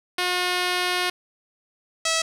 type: tone pair in turn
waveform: 5% pulse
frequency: 360 / 650.4 Hz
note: F#4 / E5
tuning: -47 / -23 cents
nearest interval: minor seventh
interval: 1024 cents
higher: second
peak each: -10 / -9 dBFS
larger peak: second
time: 0.18-1.1 / 2.05-2.22 s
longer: first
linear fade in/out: 5 ms
effects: low-pass 10000 Hz 12 dB/octave + 7-bit